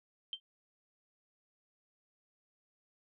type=tone with exponential decay; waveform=sine; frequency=3136 Hz; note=G7; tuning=in tune; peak=-32 dBFS; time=0.33-0.4 s; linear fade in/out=1 ms; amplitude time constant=15 ms; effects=none